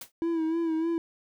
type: noise with exponential decay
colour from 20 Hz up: white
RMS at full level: -35 dBFS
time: 0.01-0.12 s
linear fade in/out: 5 ms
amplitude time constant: 22 ms
type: tone with vibrato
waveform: triangle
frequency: 327 Hz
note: E4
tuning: 14 cents flat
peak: -23 dBFS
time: 0.22-0.98 s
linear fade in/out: 0 ms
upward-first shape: sine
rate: 3.3 Hz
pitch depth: 51 cents each way
effects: none

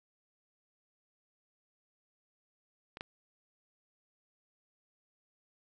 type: clicks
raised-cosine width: 0.3 ms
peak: -28 / -22 dBFS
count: 2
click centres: 2.971 / 3.009 s
effects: none

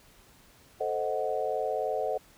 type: chord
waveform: sine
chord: A diminished seventh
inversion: none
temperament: equal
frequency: 440 / 523.3 / 622.3 / 740 Hz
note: A4 / C5 / Eb5 / Gb5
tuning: 0 / 0 / 0 / 0 cents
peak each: -33 dBFS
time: 0.8-2.18 s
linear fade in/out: 10 ms
effects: pink hiss -58 dBFS RMS until 2.37 s

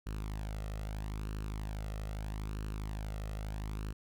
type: tone with flanger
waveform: sawtooth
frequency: 52.4 Hz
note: G#1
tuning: 16 cents sharp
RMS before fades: -39 dBFS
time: 0.06-3.93 s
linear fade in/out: 10 ms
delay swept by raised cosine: 0.7 to 1.57 ms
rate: 0.78 Hz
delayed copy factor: +0.55
effects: none

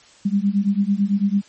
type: beating tone pair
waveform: sine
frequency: 196 / 205 Hz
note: G3 / G#3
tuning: 0 / -22 cents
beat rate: 9 Hz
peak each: -19 dBFS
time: 0.25-1.42 s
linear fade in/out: 10 ms
effects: white hiss -50 dBFS RMS until 1.48 s + MP3 32 kbps

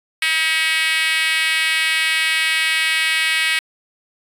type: tone with high-pass filter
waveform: 5% pulse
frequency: 320 Hz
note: D#4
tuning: 49 cents sharp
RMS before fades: -18 dBFS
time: 0.22-3.59 s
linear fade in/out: 2 ms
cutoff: 2100 Hz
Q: 2.6
effects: resampled to 32000 Hz

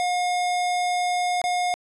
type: tone with dropouts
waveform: square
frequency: 717 Hz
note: F5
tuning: 45 cents sharp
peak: -22 dBFS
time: 0-1.74 s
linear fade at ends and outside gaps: 0 ms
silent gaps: 1.416-1.44 s
effects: resampled to 24000 Hz

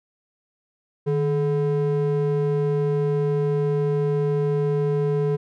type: ring-modulated tone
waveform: triangle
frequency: 290 Hz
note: D4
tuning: 22 cents flat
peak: -14 dBFS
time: 1.06-5.37 s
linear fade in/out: 20 ms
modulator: 137 Hz
effects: none

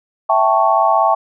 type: chord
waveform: sine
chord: A dominant seventh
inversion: second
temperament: equal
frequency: 659.3 / 784 / 880 / 1108.7 Hz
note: E5 / G5 / A5 / C#6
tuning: 0 / 0 / 0 / 0 cents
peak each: -16 dBFS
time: 0.29-1.15 s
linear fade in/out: 10 ms
effects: none

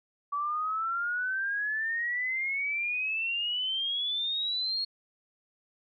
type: exponential sweep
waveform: sine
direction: up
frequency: 1141 to 4323 Hz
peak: -28 dBFS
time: 0.32-4.85 s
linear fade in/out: 10 ms
effects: none

